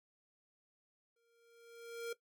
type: tone with exponential growth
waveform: square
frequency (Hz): 466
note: A#4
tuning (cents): -1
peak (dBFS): -38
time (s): 1.16-2.13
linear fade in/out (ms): 5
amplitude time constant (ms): 210
effects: noise-tail reverb RT60 0.1 s tail -17 dB re dry